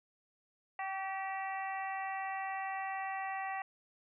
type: harmonic tone with a mistuned harmonic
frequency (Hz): 386.3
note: G4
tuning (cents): -25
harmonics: 2 / 3 / 4 / 5 / 6 / 7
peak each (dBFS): -38 / -45 / -53 / -42 / -51 / -50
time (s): 0.79-3.62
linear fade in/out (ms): 2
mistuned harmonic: 3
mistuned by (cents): -20
effects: none